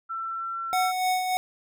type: tone with pitch glide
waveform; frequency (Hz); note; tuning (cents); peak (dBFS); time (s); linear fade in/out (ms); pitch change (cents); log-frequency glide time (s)
sine; 1341 to 1351.1; E6 to E6; +29 to +42; -29; 0.09-0.92; 20; +13; 0.27-0.52
type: tone with tremolo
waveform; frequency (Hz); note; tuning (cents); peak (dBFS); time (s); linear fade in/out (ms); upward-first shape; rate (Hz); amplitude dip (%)
square; 739; F#5; -2; -22; 0.73-1.37; 0; sine; 3.4; 45
effects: none